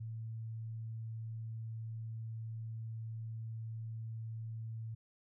sine tone, 112.3 Hz, A2, 36 cents sharp, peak -40 dBFS, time 0-4.95 s, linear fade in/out 10 ms, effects none

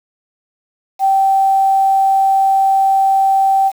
sine tone with quantisation, 777 Hz, G5, 16 cents flat, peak -9 dBFS, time 0.99-3.72 s, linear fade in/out 50 ms, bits 6, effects none

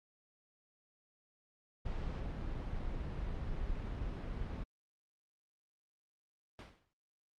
brown noise, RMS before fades -39 dBFS, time 1.85-4.64 s, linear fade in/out 10 ms
pink noise with exponential decay, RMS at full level -46 dBFS, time 6.59-6.93 s, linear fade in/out 1 ms, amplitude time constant 73 ms
effects low-pass 4000 Hz 12 dB/octave + Opus 48 kbps

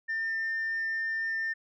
sine tone, 1801 Hz, A6, 40 cents sharp, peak -27 dBFS, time 0.08-1.54 s, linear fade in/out 20 ms, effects tanh soft clip ceiling -26 dBFS

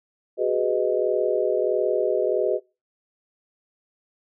sine chord, G# minor seventh, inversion third, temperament just, 373.8 / 415.3 / 498.4 / 623 Hz, F#4 / G#4 / B4 / D#5, +18 / 0 / +16 / +2 cents, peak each -25 dBFS, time 0.37-2.6 s, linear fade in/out 50 ms, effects noise-tail reverb RT60 0.3 s tail -26 dB re dry

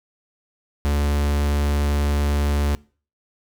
45% pulse tone, 72.4 Hz, D2, 24 cents flat, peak -18 dBFS, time 0.85-2.75 s, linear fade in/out 0 ms, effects noise-tail reverb RT60 0.4 s tail -23 dB re dry

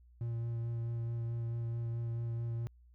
triangle tone with vibrato, 116.54 Hz, A#2, in tune, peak -32 dBFS, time 0.21-2.67 s, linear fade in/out 0 ms, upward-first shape sine, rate 4.6 Hz, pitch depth 13 cents each way, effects added 60 Hz sine -58 dBFS peak until 2.94 s

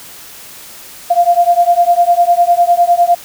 sine beating tone pair, 692 / 701.9 Hz, F5 / F5, -16 / +9 cents, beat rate 9.9 Hz, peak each -10 dBFS, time 1.1-3.15 s, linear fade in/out 10 ms, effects white hiss -34 dBFS RMS until 3.24 s

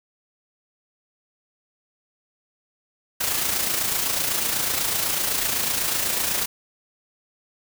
white noise with amplitude modulation, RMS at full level -22 dBFS, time 3.2-6.46 s, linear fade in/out 10 ms, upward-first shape sine, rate 28 Hz, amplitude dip 45%, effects none

